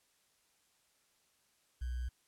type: tone with sample-and-hold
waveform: sine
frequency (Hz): 61.74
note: B1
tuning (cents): 0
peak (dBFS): -35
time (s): 1.81-2.09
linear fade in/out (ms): 10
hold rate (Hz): 1575
effects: white hiss -73 dBFS RMS until 2.27 s + low-pass 11000 Hz 12 dB/octave